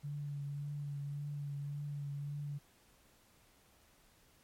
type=tone with vibrato; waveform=sine; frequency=143.8 Hz; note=D3; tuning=36 cents flat; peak=-38 dBFS; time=0.03-2.59 s; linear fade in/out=20 ms; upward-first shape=triangle; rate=1.8 Hz; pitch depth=27 cents each way; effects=pink hiss -67 dBFS RMS until 4.43 s + MP3 64 kbps